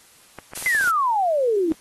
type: clicks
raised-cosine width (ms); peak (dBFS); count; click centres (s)
0.5; -21; 9; 0.387 / 0.535 / 0.575 / 0.625 / 0.666 / 0.749 / 0.811 / 0.842 / 0.875
type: noise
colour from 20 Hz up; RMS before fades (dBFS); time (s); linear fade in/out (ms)
blue; -29; 0.55-0.9; 2
type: exponential sweep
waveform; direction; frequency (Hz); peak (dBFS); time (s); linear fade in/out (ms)
sine; down; 2093 to 309.8; -17; 0.66-1.72; 0
effects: white hiss -52 dBFS RMS until 1.8 s + AAC 32 kbps